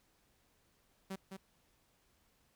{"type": "tone with echo", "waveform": "sawtooth", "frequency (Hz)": 192, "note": "G3", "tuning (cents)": -36, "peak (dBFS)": -36, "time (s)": [1.1, 1.16], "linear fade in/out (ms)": 10, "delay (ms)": 210, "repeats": 1, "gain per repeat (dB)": -5, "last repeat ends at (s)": 1.37, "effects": ["pink hiss -73 dBFS RMS until 2.55 s"]}